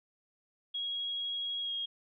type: tone with pitch glide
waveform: sine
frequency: 3304 to 3264 Hz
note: G#7 to G#7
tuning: -10 to -31 cents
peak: -33 dBFS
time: 0.74-1.86 s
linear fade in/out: 10 ms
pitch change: -21 cents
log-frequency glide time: 1.63-1.71 s
effects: none